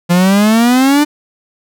45% pulse exponential sweep, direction up, 171.5 to 301.2 Hz, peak -7 dBFS, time 0.09-1.05 s, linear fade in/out 20 ms, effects none

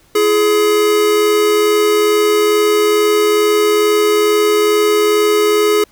square tone pair together, 338.5 / 420.8 Hz, E4 / G#4, +46 / +23 cents, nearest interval major third, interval 377 cents, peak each -20 / -11 dBFS, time 0.15-5.84 s, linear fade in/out 5 ms, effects pink hiss -51 dBFS RMS until 5.91 s

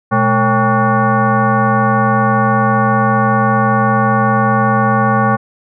sine tone with frequency modulation, 456.3 Hz, A#4, 37 cents flat, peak -9 dBFS, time 0.11-5.37 s, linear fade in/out 20 ms, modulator 335 Hz, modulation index 2.8, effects none

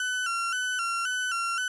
35% pulse tone with vibrato, 1434 Hz, F6, 45 cents sharp, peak -25 dBFS, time 0-1.68 s, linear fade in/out 2 ms, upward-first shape square, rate 1.9 Hz, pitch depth 80 cents each way, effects resampled to 24000 Hz

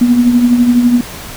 sine tone with tremolo, 242.5 Hz, B3, 31 cents flat, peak -3 dBFS, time 0.01-1.01 s, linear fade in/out 5 ms, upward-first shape triangle, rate 12 Hz, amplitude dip 60%, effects pink hiss -28 dBFS RMS until 1.36 s

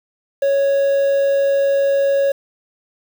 triangle tone with quantisation, 554.4 Hz, C#5, in tune, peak -11 dBFS, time 0.42-2.32 s, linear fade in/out 5 ms, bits 6, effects none

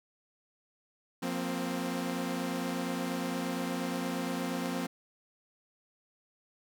sawtooth chord, F suspended fourth, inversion none, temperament equal with one note detuned, 177.26 / 233.1 / 261.6 Hz, F3 / Bb3 / C4, +26 / 0 / 0 cents, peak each -33 / -34 / -31 dBFS, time 1.22-4.87 s, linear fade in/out 10 ms, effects none

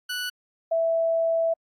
20% pulse / sine tone pair in turn, 1480 / 659.3 Hz, F#6 / E5, 0 / 0 cents, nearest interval octave + major second, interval 1400 cents, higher first, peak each -23 / -20 dBFS, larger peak second, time 0.09-0.3 / 0.71-1.54 s, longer second, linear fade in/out 10 ms, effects AAC 64 kbps

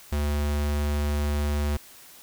square tone, 73.42 Hz, D2, in tune, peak -24 dBFS, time 0.12-1.77 s, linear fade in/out 5 ms, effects white hiss -49 dBFS RMS until 2.22 s

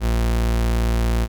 40% pulse tone, 57.5 Hz, A#1, 23 cents flat, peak -16 dBFS, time 0-1.28 s, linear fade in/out 50 ms, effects none

